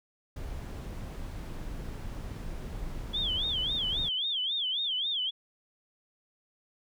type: noise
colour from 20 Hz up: brown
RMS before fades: -38 dBFS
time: 0.36-4.09 s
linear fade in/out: 5 ms
type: tone with vibrato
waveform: sine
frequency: 3322 Hz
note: G#7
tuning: in tune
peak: -28 dBFS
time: 3.13-5.31 s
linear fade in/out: 20 ms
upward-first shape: sine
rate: 3.7 Hz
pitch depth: 190 cents each way
effects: none